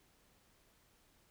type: silence
effects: pink hiss -70 dBFS RMS until 1.3 s